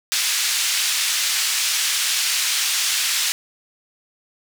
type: band-pass noise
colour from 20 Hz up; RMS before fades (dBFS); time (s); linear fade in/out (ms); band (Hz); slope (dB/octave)
white; -21; 0.12-3.32; 0; 2000 to 7000; 12
effects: none